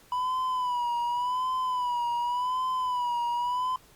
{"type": "tone with vibrato", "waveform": "triangle", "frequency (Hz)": 987.8, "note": "B5", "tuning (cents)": 0, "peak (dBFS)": -24, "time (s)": [0.12, 3.76], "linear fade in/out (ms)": 2, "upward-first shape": "sine", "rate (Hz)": 0.88, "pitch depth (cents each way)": 64, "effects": ["pink hiss -57 dBFS RMS until 3.95 s", "Opus 48 kbps"]}